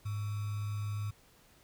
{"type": "tone with sample-and-hold", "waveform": "sine", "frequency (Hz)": 103.83, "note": "G#2", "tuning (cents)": 0, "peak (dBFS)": -33, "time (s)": [0.05, 1.11], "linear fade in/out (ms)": 10, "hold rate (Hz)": 1225, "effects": ["pink hiss -63 dBFS RMS until 1.63 s"]}